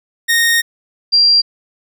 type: tone pair in turn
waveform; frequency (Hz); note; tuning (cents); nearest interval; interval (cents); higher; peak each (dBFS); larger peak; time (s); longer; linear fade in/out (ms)
sawtooth / sine; 1855 / 4748; A#6 / D8; -9 / +18; octave + major third; 1627; second; -7; neither; 0.28-0.62 / 1.12-1.42; first; 20
effects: none